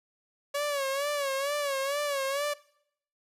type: tone with vibrato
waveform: sawtooth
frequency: 562 Hz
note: C#5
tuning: 24 cents sharp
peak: -24 dBFS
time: 0.54-2.54 s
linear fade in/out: 10 ms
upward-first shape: sine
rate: 2.2 Hz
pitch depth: 81 cents each way
effects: noise-tail reverb RT60 0.7 s tail -21 dB re dry + resampled to 32000 Hz